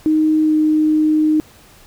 sine tone with pitch glide, 311.1 to 308.6 Hz, D#4 to D#4, 0 to -14 cents, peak -11 dBFS, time 0.06-1.4 s, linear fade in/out 0 ms, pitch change -14 cents, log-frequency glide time 0.43-0.53 s, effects pink hiss -46 dBFS RMS until 1.86 s

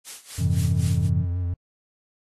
blue noise with tremolo, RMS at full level -32 dBFS, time 0.04-1.1 s, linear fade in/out 50 ms, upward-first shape sine, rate 3.9 Hz, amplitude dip 85%
triangle tone with vibrato, 88.8 Hz, F2, 29 cents sharp, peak -21 dBFS, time 0.38-1.54 s, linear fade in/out 5 ms, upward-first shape triangle, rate 6.2 Hz, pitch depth 47 cents each way
sine chord, Ab augmented, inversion none, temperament equal, 103.83 / 130.81 / 164.81 Hz, Ab2 / C3 / E3, 0 / 0 / 0 cents, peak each -25 dBFS, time 0.39-1.25 s, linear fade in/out 20 ms
effects low-pass 10000 Hz 12 dB/octave + AAC 32 kbps

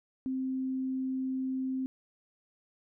sine tone, 261.6 Hz, C4, in tune, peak -30 dBFS, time 0.26-1.86 s, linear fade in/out 0 ms, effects none

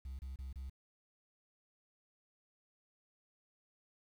sine tone bursts, 66.1 Hz, C2, 18 cents sharp, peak -39 dBFS, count 4, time 0.05-0.697 s, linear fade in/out 5 ms, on 140 ms, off 29 ms, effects tanh soft clip ceiling -41 dBFS + 11-bit

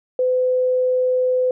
sine tone, 507 Hz, B4, 45 cents sharp, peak -15 dBFS, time 0.19-1.51 s, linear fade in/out 2 ms, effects none

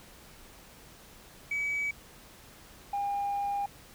sine tone pair in turn, 2280 / 806.1 Hz, C#7 / G5, +48 / +48 cents, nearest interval octave + tritone, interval 1800 cents, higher first, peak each -27 dBFS, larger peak neither, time 1.51-1.91 / 2.93-3.66 s, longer second, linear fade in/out 5 ms, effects tanh soft clip ceiling -26 dBFS + pink hiss -53 dBFS RMS until 3.94 s

